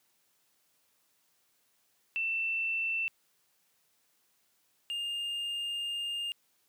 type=tone pair in turn; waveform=sine / triangle; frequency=2676 / 2816 Hz; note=E7 / F7; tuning=+25 / +14 cents; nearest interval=minor second; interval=89 cents; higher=second; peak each=-29 / -31 dBFS; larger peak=first; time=2.16-3.08 / 4.9-6.32 s; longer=second; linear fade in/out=0 ms; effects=white hiss -72 dBFS RMS until 6.68 s + high-pass 100 Hz 12 dB/octave